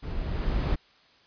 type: noise with level ramp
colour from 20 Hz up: brown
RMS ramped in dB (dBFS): -34 to -23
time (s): 0.02-0.76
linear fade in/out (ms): 20
effects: white hiss -59 dBFS RMS until 1.26 s + resampled to 11025 Hz